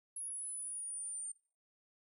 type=exponential sweep; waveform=sine; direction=down; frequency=10548 to 8930 Hz; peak=-39 dBFS; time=0.16-1.32 s; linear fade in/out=5 ms; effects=noise-tail reverb RT60 0.4 s tail -23 dB re dry + tanh soft clip ceiling -35 dBFS